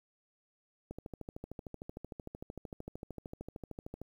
click train, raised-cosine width 2 ms, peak -29 dBFS, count 42, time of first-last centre 0.91-4.016 s, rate 13.2 Hz, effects 10-bit

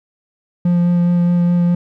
triangle tone with vibrato, 174.61 Hz, F3, in tune, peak -9 dBFS, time 0.65-1.75 s, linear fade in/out 5 ms, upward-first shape sine, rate 4.8 Hz, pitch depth 10 cents each way, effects none

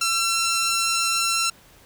10% pulse tone, 1351 Hz, E6, 42 cents sharp, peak -12 dBFS, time 0.01-1.5 s, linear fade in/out 5 ms, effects pink hiss -52 dBFS RMS until 1.85 s

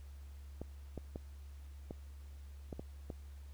clicks, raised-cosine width 2 ms, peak -29 dBFS, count 7, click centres 0.616 / 0.977 / 1.159 / 1.909 / 2.728 / 2.795 / 3.102 s, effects added 70 Hz sine -48 dBFS peak until 3.53 s + pink hiss -67 dBFS RMS until 3.53 s

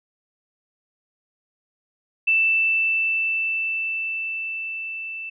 sine tone with level ramp, 2655 Hz, E7, 12 cents sharp, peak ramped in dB -15 to -30 dBFS, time 2.27-5.3 s, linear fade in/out 10 ms, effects none

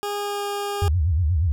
20% pulse tone with pitch glide, 409.4 to 406.3 Hz, G#4 to G#4, -25 to -38 cents, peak -20 dBFS, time 0.03-0.88 s, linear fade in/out 0 ms, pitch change -13 cents, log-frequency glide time 0.18-0.44 s
sine tone with vibrato, 82.41 Hz, E2, in tune, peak -17 dBFS, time 0.82-1.52 s, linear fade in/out 0 ms, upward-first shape sine, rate 8.4 Hz, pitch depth 220 cents each way
effects none

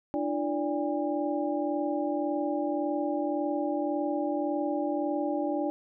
sine tone cluster, 296.8 / 338.6 / 581 / 810 Hz, D4 / E4 / D5 / G#5, +18 / +46 / -19 / -43 cents, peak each -30 / -34 / -32 / -35 dBFS, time 0.14-5.7 s, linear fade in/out 0 ms, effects none

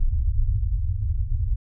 pink low-pass noise, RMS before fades -22 dBFS, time 0-1.56 s, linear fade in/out 10 ms, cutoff 110 Hz, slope 96 dB/octave, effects none

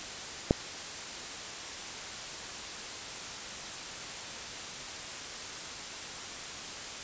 click, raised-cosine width 2 ms, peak -8 dBFS, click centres 0.509 s, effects white hiss -40 dBFS RMS until 7.03 s + resampled to 16000 Hz

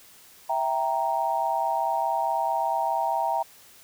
sine chord, E diminished, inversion none, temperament equal, 659.3 / 784 / 932.3 Hz, E5 / G5 / Bb5, 0 / 0 / 0 cents, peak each -29 / -27 / -26 dBFS, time 0.49-3.43 s, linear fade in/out 10 ms, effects white hiss -52 dBFS RMS until 3.83 s

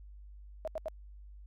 sine tone bursts, 633 Hz, D#5, 30 cents sharp, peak -33 dBFS, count 3, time 0.65-0.883 s, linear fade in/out 0 ms, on 25 ms, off 79 ms, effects added 50 Hz sine -48 dBFS peak until 1.46 s + AAC 48 kbps

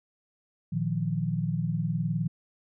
sine chord, Bb suspended fourth, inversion none, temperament just, 116.54 / 155.39 / 174.81 Hz, Bb2 / Eb3 / F3, 0 / -2 / +2 cents, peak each -32 / -29 / -30 dBFS, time 0.72-2.28 s, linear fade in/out 10 ms, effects none

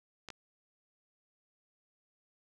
clicks, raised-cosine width 0.2 ms, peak -26 dBFS, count 2, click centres 0.287 / 0.303 s, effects none

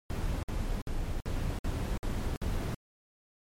brown noise bursts, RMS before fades -32 dBFS, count 7, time 0.1-2.746 s, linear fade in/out 0 ms, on 330 ms, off 56 ms, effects MP3 64 kbps

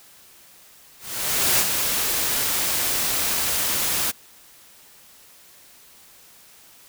white noise with ADSR envelope, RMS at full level -18 dBFS, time 0.99-4.12 s, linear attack 600 ms, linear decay 51 ms, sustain -5 dB, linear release 21 ms, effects white hiss -50 dBFS RMS until 6.88 s

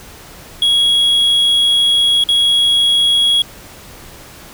triangle tone with dropouts, 3322 Hz, G#7, in tune, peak -8 dBFS, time 0.62-3.42 s, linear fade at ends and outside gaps 2 ms, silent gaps 2.239-2.288 s, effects pink hiss -37 dBFS RMS until 4.53 s

